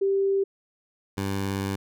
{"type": "tone pair in turn", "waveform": ["sine", "15% pulse"], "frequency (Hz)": [392, 98], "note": ["G4", "G2"], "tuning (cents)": [0, 0], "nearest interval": "2 octaves", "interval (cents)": 2400, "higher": "first", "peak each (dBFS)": -20, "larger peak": "neither", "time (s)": [[0.01, 0.44], [1.17, 1.76]], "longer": "second", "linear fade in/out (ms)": 10, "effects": []}